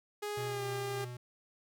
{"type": "tone with pitch glide", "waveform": "sawtooth", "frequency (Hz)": [415.3, 400.7], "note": ["G#4", "G4"], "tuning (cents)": [0, 38], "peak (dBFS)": -32, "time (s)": [0.22, 1.05], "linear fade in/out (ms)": 10, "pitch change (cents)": -62, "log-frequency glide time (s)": [0.45, 0.63]}
{"type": "tone with tremolo", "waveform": "square", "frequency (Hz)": 123, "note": "B2", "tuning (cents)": -7, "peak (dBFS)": -40, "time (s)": [0.37, 1.17], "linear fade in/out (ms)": 5, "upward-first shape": "triangle", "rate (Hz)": 3.5, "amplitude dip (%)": 30}
{"effects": []}